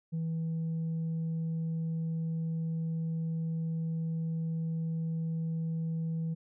sine tone with tanh clipping, 162.9 Hz, E3, 20 cents flat, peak -31 dBFS, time 0.12-6.35 s, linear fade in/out 20 ms, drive 1 dB, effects none

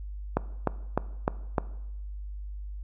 click train, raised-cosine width 1 ms, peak -9 dBFS, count 5, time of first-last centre 0.37-1.582 s, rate 3.3 Hz, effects noise-tail reverb RT60 0.9 s tail -18 dB re dry + added 50 Hz sine -35 dBFS peak until 2.83 s

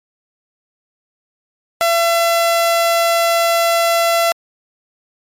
sawtooth tone, 675 Hz, E5, 41 cents sharp, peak -8 dBFS, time 1.81-4.32 s, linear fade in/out 0 ms, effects MP3 64 kbps

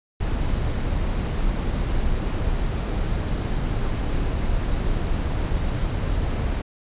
brown noise, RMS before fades -23 dBFS, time 0.2-6.62 s, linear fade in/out 10 ms, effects resampled to 8000 Hz

